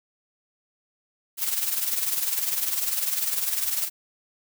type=noise with tremolo; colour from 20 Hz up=blue; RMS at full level=-23 dBFS; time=1.37-3.9 s; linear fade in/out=50 ms; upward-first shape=triangle; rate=20 Hz; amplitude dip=70%; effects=none